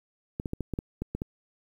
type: clicks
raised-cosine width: 3 ms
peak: -18 dBFS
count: 9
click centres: 0.399 / 0.458 / 0.534 / 0.607 / 0.737 / 0.789 / 1.02 / 1.15 / 1.219 s
effects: 9-bit